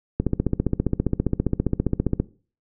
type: click train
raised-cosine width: 3 ms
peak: -7 dBFS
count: 31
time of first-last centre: 0.2-2.2 s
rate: 15 Hz
effects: noise-tail reverb RT60 0.4 s tail -19 dB re dry